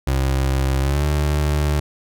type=tone with pitch glide; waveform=30% pulse; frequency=66.7 to 74.01 Hz; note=C2 to D2; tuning=+34 to +14 cents; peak=-14 dBFS; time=0.07-1.8 s; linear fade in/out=5 ms; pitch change=+180 cents; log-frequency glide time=0.8-1.04 s; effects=none